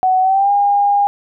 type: tone with pitch glide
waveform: sine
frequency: 747 to 809.9 Hz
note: F#5 to G#5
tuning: +16 to -44 cents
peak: -10 dBFS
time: 0.03-1.07 s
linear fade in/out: 0 ms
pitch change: +140 cents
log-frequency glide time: 0.21-0.51 s
effects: none